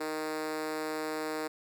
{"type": "tone with high-pass filter", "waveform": "5% pulse", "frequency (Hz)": 155.56, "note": "D#3", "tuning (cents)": 0, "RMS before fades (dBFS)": -35, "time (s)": [0, 1.48], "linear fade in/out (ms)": 10, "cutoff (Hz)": 370, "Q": 8.5, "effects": []}